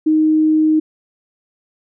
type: tone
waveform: sine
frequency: 311.5 Hz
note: D#4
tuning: 2 cents sharp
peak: -10 dBFS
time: 0.06-0.8 s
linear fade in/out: 10 ms
effects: none